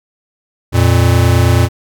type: tone pair together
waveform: square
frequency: 87.6 / 116.93 Hz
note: F2 / A#2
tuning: +6 / +6 cents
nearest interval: perfect fourth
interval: 500 cents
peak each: -11 dBFS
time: 0.72-1.69 s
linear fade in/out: 50 ms
effects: none